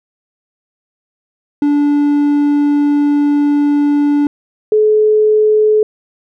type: tone pair in turn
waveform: triangle / sine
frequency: 290.3 / 428.3 Hz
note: D4 / A4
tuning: -20 / -47 cents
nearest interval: perfect fifth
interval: 673 cents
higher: second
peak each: -7 dBFS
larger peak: neither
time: 1.62-4.27 / 4.72-5.83 s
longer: first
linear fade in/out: 2 ms
effects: none